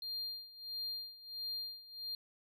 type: tone with tremolo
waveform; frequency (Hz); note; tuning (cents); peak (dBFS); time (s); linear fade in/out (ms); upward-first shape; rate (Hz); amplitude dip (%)
triangle; 4200; C8; +6; -36; 0.02-2.15; 2; sine; 1.5; 85
effects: none